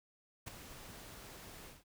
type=noise with ADSR envelope; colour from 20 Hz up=pink; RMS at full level=-42 dBFS; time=0.46-1.84 s; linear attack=19 ms; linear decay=9 ms; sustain=-10 dB; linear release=180 ms; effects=none